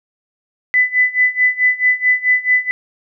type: tone with tremolo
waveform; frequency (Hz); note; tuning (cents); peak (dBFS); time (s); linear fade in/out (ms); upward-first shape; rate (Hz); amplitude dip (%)
sine; 2000; B6; +21; -8; 0.74-2.71; 0; sine; 4.6; 90
effects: none